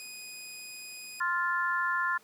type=tone; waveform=15% pulse; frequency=2490 Hz; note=D#7; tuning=1 cent sharp; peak=-35 dBFS; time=0-1.2 s; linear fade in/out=0 ms
type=chord; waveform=sine; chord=F major; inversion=second; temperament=just; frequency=1047.7 / 1396.9 / 1746.1 Hz; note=C6 / F6 / A6; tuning=+2 / 0 / -14 cents; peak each=-31 dBFS; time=1.2-2.18 s; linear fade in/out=10 ms
effects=pink hiss -60 dBFS RMS until 2.23 s + high-pass 200 Hz 12 dB/octave